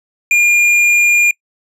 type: tone with tanh clipping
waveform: sine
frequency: 2412 Hz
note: D7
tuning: 46 cents sharp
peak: -9 dBFS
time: 0.31-1.31 s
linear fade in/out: 2 ms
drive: 9 dB
effects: noise-tail reverb RT60 0.1 s tail -25 dB re dry + resampled to 32000 Hz